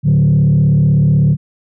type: tone with frequency modulation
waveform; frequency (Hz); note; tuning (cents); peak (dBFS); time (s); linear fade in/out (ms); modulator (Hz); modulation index
sine; 146.83; D3; 0; -6; 0.03-1.37; 50; 36.1; 0.85
effects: tanh soft clip ceiling -5 dBFS